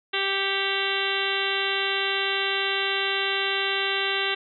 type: harmonic tone with a mistuned harmonic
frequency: 392 Hz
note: G4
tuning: in tune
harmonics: 1 / 2 / 3 / 4 / 5 / 6 / 7 / 8 / 9 / 10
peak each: -31 / -35 / -34 / -31 / -32 / -34 / -30 / -32 / -32 / -34 dBFS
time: 0.13-4.35 s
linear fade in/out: 10 ms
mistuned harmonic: 6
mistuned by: -81 cents
effects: none